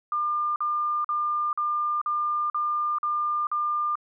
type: tone bursts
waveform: sine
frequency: 1200 Hz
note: D6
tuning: 37 cents sharp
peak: -23 dBFS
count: 8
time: 0.12-3.955 s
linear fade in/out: 2 ms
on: 440 ms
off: 45 ms
effects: none